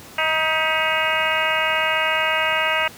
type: harmonic tone with a mistuned harmonic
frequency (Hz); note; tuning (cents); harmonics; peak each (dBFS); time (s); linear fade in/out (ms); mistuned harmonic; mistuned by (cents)
315.7; D#4; +25; 2 / 3 / 4 / 5 / 6 / 7 / 8 / 9; -26 / -26 / -26 / -26 / -26 / -26 / -26 / -26; 0.18-2.88; 5; 6; +58
effects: pink hiss -41 dBFS RMS until 2.97 s + high-pass 80 Hz 12 dB/octave